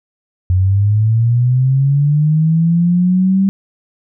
sine linear sweep, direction up, 89.9 to 195.8 Hz, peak -9 dBFS, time 0.5-3.49 s, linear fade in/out 0 ms, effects none

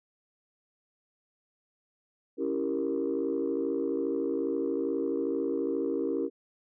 sine chord, C# diminished seventh, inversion none, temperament equal, 277.2 / 329.6 / 392 / 466.2 Hz, C#4 / E4 / G4 / Bb4, 0 / 0 / 0 / 0 cents, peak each -32 dBFS, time 2.37-6.3 s, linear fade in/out 50 ms, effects tanh soft clip ceiling -20 dBFS

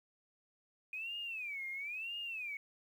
sine tone with vibrato, 2457 Hz, D#7, 22 cents flat, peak -39 dBFS, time 0.93-2.57 s, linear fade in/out 2 ms, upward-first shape sine, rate 1 Hz, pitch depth 250 cents each way, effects 11-bit

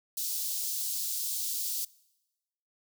white high-pass noise, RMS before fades -33 dBFS, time 0.17-1.85 s, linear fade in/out 5 ms, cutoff 4100 Hz, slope 24 dB/octave, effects noise-tail reverb RT60 1.0 s tail -23 dB re dry

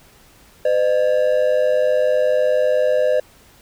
triangle ring-modulated tone, 558 Hz, C#5, 11 cents sharp, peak -9 dBFS, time 0.65-3.2 s, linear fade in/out 5 ms, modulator 50 Hz, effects pink hiss -50 dBFS RMS until 3.61 s

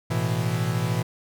45% pulse chord, A suspended second, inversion none, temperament equal, 110 / 123.47 / 164.81 Hz, A2 / B2 / E3, 0 / 0 / 0 cents, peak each -27 dBFS, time 0.1-1.03 s, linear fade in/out 10 ms, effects none

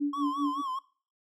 sine tone with tremolo, 288.5 Hz, D4, 31 cents flat, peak -24 dBFS, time 0-0.62 s, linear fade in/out 20 ms, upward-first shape sine, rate 5 Hz, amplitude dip 95%
triangle tone with vibrato, 1081 Hz, C#6, 44 cents flat, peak -29 dBFS, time 0.13-0.79 s, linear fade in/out 5 ms, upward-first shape sine, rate 4.7 Hz, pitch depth 98 cents each way
effects noise-tail reverb RT60 0.4 s tail -21 dB re dry

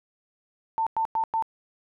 sine tone bursts, 895 Hz, A5, 29 cents sharp, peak -22 dBFS, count 4, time 0.78-1.424 s, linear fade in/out 0 ms, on 86 ms, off 100 ms, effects none

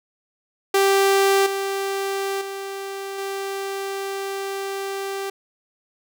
sawtooth tone with level steps, 392 Hz, G4, in tune, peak -11 / -19 / -25 / -22 dBFS, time 0.74-5.3 s, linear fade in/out 5 ms, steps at 1.46 / 2.41 / 3.18 s, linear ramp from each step 5 ms, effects none

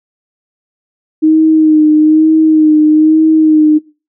sine tone with vibrato, 311.1 Hz, D#4, in tune, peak -4 dBFS, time 1.22-3.79 s, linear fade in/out 20 ms, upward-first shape sine, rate 1.1 Hz, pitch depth 31 cents each way, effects noise-tail reverb RT60 0.3 s tail -20 dB re dry

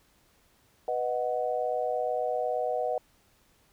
sine chord, B major, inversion none, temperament equal, 493.9 / 622.3 / 740 Hz, B4 / D#5 / F#5, 0 / 0 / 0 cents, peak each -31 dBFS, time 0.88-2.98 s, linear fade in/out 2 ms, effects pink hiss -65 dBFS RMS until 3.72 s

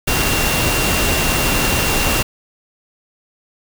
sine tone in noise, 2758 Hz, F7, 22 cents flat, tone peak -23 dBFS, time 0.07-2.23 s, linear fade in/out 10 ms, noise pink, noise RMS -17 dBFS, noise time 0.07-2.23 s, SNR -9 dB, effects none

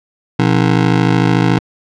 25% pulse ring-modulated tone, 148.3 Hz, D3, 17 cents sharp, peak -3 dBFS, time 0.39-1.59 s, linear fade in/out 5 ms, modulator 26.8 Hz, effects low-pass 4000 Hz 12 dB/octave

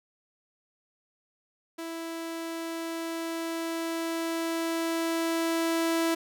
sawtooth tone with level ramp, 330 Hz, E4, 2 cents sharp, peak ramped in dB -31 to -20 dBFS, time 1.78-6.15 s, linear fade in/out 10 ms, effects none

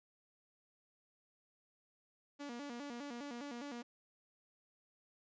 sawtooth tone with vibrato, 261.6 Hz, C4, in tune, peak -40 dBFS, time 2.39-3.83 s, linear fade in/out 20 ms, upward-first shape square, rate 4.9 Hz, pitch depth 160 cents each way, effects resampled to 16000 Hz

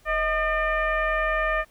sine tone with frequency modulation, 1218 Hz, D#6, 37 cents flat, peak -21 dBFS, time 0.05-1.65 s, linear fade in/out 50 ms, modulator 587 Hz, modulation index 1.5, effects pink hiss -59 dBFS RMS until 1.7 s

